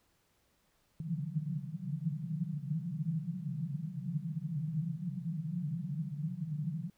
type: band-pass noise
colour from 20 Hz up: pink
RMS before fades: -37 dBFS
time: 1-6.9 s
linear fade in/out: 2 ms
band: 140 to 180 Hz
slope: 96 dB/octave
effects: pink hiss -73 dBFS RMS until 6.97 s